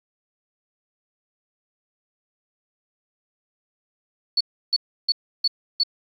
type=tone bursts; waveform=sine; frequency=4435 Hz; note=C#8; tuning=in tune; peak=-16 dBFS; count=5; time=4.37-5.835 s; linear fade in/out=5 ms; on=37 ms; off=320 ms; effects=9-bit